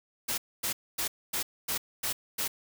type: noise bursts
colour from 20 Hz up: white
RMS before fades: -31 dBFS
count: 7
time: 0.28-2.48 s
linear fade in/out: 10 ms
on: 100 ms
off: 250 ms
effects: none